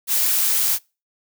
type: noise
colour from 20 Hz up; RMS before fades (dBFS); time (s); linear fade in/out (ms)
blue; -19; 0.07-0.79; 50
effects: noise-tail reverb RT60 0.3 s tail -26 dB re dry